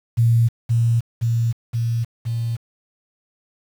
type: tone with echo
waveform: sine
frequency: 116.3 Hz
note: A#2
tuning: 4 cents flat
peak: -12 dBFS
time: 0.17-0.49 s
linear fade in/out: 20 ms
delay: 520 ms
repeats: 4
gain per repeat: -2 dB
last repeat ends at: 2.57 s
effects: 7-bit